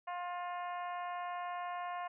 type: harmonic tone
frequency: 353.9 Hz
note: F4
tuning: 23 cents sharp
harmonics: 2 / 3 / 4 / 5 / 6 / 7 / 8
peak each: -40 / -42 / -52 / -51 / -55 / -58 / -59 dBFS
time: 0.07-2.08 s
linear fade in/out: 10 ms
effects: none